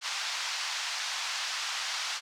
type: band-pass noise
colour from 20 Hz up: white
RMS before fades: -34 dBFS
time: 0.01-2.21 s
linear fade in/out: 50 ms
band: 830 to 5800 Hz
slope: 24 dB/octave
effects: none